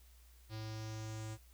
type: tone with low-pass filter sweep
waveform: square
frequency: 109.5 Hz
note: A2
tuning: 8 cents flat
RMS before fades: -44 dBFS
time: 0.49-1.38 s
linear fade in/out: 50 ms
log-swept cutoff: 4600 to 8000 Hz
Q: 3.4
effects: added 60 Hz sine -59 dBFS peak until 1.53 s + white hiss -68 dBFS RMS until 1.53 s